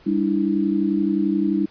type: tone cluster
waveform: sine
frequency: 198.9 / 294.2 / 325.7 Hz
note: G3 / D4 / E4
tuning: +25 / +3 / -21 cents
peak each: -22 dBFS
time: 0.06-1.66 s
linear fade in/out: 10 ms
effects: pink hiss -51 dBFS RMS until 1.7 s + resampled to 11025 Hz